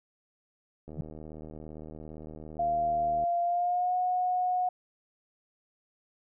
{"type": "click train", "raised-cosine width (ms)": 2, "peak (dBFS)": -31, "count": 184, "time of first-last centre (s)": [0.88, 3.238], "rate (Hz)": 77.6}
{"type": "tone with exponential growth", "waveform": "sine", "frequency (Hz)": 152.9, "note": "D#3", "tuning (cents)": -30, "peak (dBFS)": -24, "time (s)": [0.92, 1.01], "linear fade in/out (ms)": 2, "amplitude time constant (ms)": 19}
{"type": "tone with pitch glide", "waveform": "sine", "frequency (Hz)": [693, 728.3], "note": ["F5", "F#5"], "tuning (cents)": [-14, -28], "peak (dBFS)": -25, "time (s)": [2.59, 4.69], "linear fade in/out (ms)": 5, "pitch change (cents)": 86, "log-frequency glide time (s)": [3.42, 3.95]}
{"effects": []}